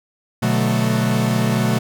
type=chord; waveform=45% pulse; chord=B minor seventh; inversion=none; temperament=equal with one note detuned; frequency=123.47 / 147.85 / 185 / 220 Hz; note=B2 / D3 / F#3 / A3; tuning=0 / +12 / 0 / 0 cents; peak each=-20 / -25 / -23 / -20 dBFS; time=0.42-1.79 s; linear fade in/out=10 ms; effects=none